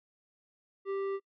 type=tone with tanh clipping; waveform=triangle; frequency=392 Hz; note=G4; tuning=in tune; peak=-33 dBFS; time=0.85-1.2 s; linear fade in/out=50 ms; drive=15 dB; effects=noise-tail reverb RT60 0.1 s tail -26 dB re dry